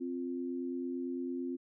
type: tone pair together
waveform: sine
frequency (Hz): 261.6 / 350.5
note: C4 / F4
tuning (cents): 0 / +6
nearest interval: perfect fourth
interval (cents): 506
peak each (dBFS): -36 / -39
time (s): 0-1.57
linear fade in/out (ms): 20
effects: none